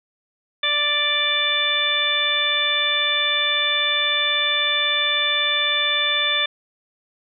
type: harmonic tone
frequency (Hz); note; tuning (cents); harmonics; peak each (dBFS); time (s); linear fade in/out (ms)
587.3; D5; 0; 1 / 2 / 3 / 4 / 5 / 6; -31 / -29 / -25 / -25 / -30 / -20; 0.63-6.46; 5
effects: none